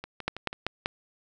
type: two click trains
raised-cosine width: 0.3 ms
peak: -21 / -11 dBFS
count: 4 / 4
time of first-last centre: 0.04-0.529 / 0.28-0.859 s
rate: 6.13 / 5.18 Hz
effects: none